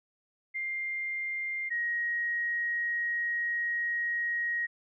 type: tone pair in turn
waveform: sine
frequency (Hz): 2100 / 1887.7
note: C7 / A#6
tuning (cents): +6 / +21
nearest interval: major second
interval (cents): 185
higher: first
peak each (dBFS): -31 / -28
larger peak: second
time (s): 0.54-1.7 / 1.7-4.67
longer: second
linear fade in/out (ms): 20
effects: none